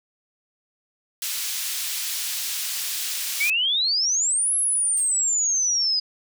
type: high-pass noise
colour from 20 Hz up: pink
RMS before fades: -28 dBFS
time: 1.22-3.5 s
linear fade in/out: 2 ms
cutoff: 3500 Hz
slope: 12 dB/octave
type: exponential two-way sweep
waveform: sine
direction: up then down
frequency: 2200 to 11080 to 4933 Hz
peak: -19 dBFS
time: 3.4-6 s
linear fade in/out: 10 ms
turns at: 4.55 s
type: noise with exponential decay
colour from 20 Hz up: blue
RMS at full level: -38 dBFS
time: 4.97-5.33 s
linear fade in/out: 2 ms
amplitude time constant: 77 ms
effects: none